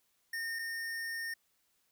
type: tone pair in turn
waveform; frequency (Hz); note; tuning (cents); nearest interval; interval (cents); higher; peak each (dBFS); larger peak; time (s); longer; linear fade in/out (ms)
square; 1829 / 1829; A#6 / A#6; -33 / -33; unison; 0; neither; -36 / -37; first; 0.33-0.59 / 0.59-1.34; second; 5
effects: white hiss -75 dBFS RMS until 1.91 s